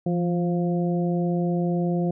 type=harmonic tone with a mistuned harmonic; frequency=175.6 Hz; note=F3; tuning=10 cents sharp; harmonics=1 / 2 / 3 / 4; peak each=-22 / -28 / -32 / -34 dBFS; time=0.06-2.11 s; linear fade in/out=5 ms; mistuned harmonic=1; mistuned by=-38 cents; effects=none